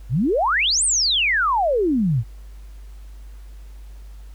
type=exponential two-way sweep; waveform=sine; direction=up then down; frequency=103.4 to 9190 to 103.4 Hz; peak=-16 dBFS; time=0.09-2.24 s; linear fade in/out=50 ms; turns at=0.84 s; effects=added 50 Hz sine -36 dBFS peak until 4.34 s + pink hiss -56 dBFS RMS until 4.34 s